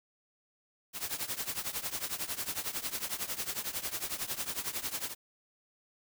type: noise with tremolo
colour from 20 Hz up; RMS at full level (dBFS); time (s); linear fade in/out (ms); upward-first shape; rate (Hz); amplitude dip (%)
white; -33; 0.93-5.15; 50; triangle; 11; 90
effects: none